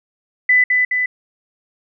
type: tone with echo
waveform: sine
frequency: 1998 Hz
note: B6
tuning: 20 cents sharp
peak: -9 dBFS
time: 0.49-0.64 s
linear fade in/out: 5 ms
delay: 210 ms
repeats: 2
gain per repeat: -3 dB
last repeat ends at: 1.06 s
effects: none